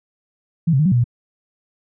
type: tone with pitch steps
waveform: sine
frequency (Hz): 165.9 / 133.1 / 153.6 / 188.5 / 122.3 / 120.1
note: E3 / C3 / D#3 / F#3 / B2 / B2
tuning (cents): +11 / +30 / -22 / +32 / -16 / -48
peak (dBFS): -12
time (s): 0.67-1.042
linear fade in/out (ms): 10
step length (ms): 62
effects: none